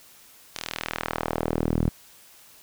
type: tone with band-pass filter sweep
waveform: sawtooth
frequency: 40.27 Hz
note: E1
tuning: 40 cents flat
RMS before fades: -28 dBFS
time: 0.55-1.89 s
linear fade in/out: 0 ms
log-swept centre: 5200 to 170 Hz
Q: 0.92
effects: white hiss -52 dBFS RMS until 2.62 s